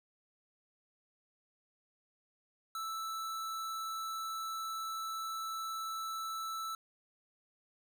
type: tone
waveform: square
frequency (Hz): 1318.5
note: E6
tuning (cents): 0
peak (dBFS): -38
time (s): 2.75-6.75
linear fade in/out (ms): 2
effects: none